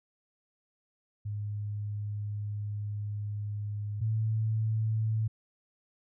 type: tone pair in turn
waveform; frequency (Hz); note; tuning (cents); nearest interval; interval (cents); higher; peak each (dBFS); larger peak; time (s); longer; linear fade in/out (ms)
sine; 103.83 / 110; G#2 / A2; 0 / 0; minor second; 100; second; -32 / -26; second; 1.25-4.01 / 4.01-5.28; first; 10
effects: none

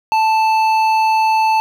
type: tone with hard clipping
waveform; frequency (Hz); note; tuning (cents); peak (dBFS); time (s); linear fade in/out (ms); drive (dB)
sine; 880; A5; 0; -13; 0.12-1.6; 0; 9
effects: none

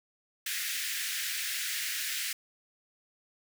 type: high-pass noise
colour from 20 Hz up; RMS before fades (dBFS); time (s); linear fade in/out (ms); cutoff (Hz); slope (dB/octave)
pink; -34; 0.46-2.33; 5; 1600; 48
effects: none

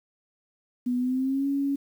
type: tone with pitch glide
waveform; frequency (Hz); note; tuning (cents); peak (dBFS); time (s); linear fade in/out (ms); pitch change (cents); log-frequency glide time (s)
sine; 246.9 to 278.7; B3 to C#4; 0 to +9; -23; 0.86-1.76; 10; +209; 0.97-1.47
effects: 9-bit

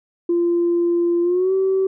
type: tone with pitch glide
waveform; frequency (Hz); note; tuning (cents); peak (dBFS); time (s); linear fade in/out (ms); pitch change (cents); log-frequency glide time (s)
sine; 344.5 to 382.2; F4 to G4; -24 to -44; -14; 0.29-1.87; 5; +180; 1.22-1.53
effects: tanh soft clip ceiling -11 dBFS

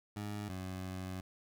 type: tone pair in turn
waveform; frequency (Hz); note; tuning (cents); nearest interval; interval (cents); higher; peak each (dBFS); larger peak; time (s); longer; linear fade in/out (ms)
20% pulse; 103.83 / 93.21; G#2 / F#2; 0 / +13; major second; 187; first; -34 / -35; first; 0.16-0.49 / 0.49-1.21; second; 5
effects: none

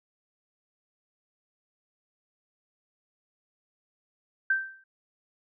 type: tone with exponential decay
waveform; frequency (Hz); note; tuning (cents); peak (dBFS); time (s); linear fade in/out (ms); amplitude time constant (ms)
sine; 1561; G6; -8; -19; 4.5-4.84; 5; 73
effects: none

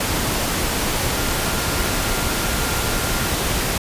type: tone in noise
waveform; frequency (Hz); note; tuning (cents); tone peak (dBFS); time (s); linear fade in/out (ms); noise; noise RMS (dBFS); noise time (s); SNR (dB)
sine; 1396.9; F6; 0; -32; 1.16-3.28; 5; pink; -21; 0-3.78; -14
effects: resampled to 32000 Hz

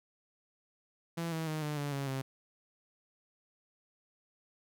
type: tone with pitch steps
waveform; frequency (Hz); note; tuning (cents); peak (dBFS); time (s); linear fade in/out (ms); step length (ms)
sawtooth; 167.5 / 161.33 / 155.38 / 149.66 / 144.14 / 138.83 / 133.71; E3 / E3 / D#3 / D3 / D3 / C#3 / C3; +28 / -37 / -2 / +33 / -32 / +3 / +38; -30; 1.17-2.22; 10; 150
effects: none

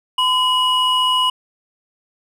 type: tone pair together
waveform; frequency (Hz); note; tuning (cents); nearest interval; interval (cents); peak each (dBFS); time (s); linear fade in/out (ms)
triangle; 1015 / 2911; B5 / F#7; +47 / -29; octave + tritone; 1824; -15; 0.18-1.3; 5
effects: none

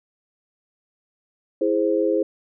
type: chord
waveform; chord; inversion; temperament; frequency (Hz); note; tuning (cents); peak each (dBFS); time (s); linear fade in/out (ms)
sine; E augmented; none; equal; 329.6 / 415.3 / 523.3; E4 / G#4 / B#4; 0 / 0 / 0; -22; 1.61-2.23; 5
effects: none

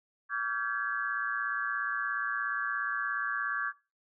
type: tone cluster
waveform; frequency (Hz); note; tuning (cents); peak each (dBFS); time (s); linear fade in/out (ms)
sine; 1151 / 1384 / 1568 / 1685; D6 / F6 / G6 / G#6; -35 / -16 / 0 / +25; -34 / -39 / -34 / -35; 0.29-3.73; 50
effects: noise-tail reverb RT60 0.3 s tail -22 dB re dry

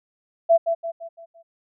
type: tone with echo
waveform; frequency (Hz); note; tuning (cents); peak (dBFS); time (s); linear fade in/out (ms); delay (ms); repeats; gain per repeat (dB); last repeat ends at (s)
sine; 668; E5; +23; -11; 0.49-0.58; 20; 170; 5; -7; 1.43
effects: none

